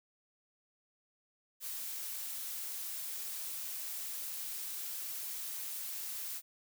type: noise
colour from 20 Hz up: blue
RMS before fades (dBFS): -41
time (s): 1.6-6.42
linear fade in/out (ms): 50
effects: none